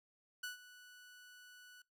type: tone with ADSR envelope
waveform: sawtooth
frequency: 1480 Hz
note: F#6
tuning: in tune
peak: -36 dBFS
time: 0.43-1.82 s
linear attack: 8 ms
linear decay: 130 ms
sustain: -17 dB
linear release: 4 ms
effects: noise-tail reverb RT60 0.2 s tail -23 dB re dry